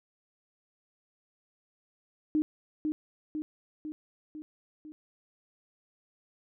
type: tone with echo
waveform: sine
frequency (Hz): 306.3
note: D#4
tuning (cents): -27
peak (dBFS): -23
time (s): 2.35-2.42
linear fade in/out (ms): 0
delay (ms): 500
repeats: 5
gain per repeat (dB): -4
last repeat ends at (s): 4.92
effects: none